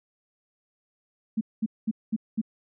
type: tone bursts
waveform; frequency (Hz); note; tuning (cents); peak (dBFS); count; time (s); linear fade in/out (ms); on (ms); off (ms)
sine; 220; A3; 0; -22; 5; 1.37-2.415; 10; 41; 210
effects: none